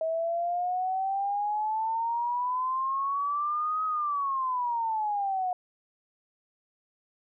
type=exponential two-way sweep; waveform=sine; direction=up then down; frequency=640 to 1271 to 721 Hz; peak=-26 dBFS; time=0.01-5.53 s; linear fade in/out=2 ms; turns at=3.85 s; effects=none